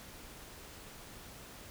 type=silence; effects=pink hiss -51 dBFS RMS until 1.7 s